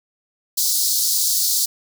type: high-pass noise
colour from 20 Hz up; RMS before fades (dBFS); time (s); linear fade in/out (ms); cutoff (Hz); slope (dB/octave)
pink; -19; 0.57-1.66; 10; 4200; 48
effects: none